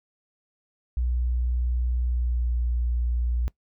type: tone with pitch glide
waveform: sine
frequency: 61 to 59.81 Hz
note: B1 to A#1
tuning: -21 to +45 cents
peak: -22 dBFS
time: 0.97-3.48 s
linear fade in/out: 0 ms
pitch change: -34 cents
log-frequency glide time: 2.02-2.54 s
effects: noise-tail reverb RT60 0.1 s tail -21 dB re dry